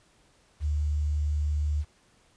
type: tone with quantisation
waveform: sine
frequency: 74.5 Hz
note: D2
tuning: 25 cents sharp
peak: -24 dBFS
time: 0.6-1.85 s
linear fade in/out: 50 ms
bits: 9
effects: pink hiss -63 dBFS RMS until 2.36 s + resampled to 22050 Hz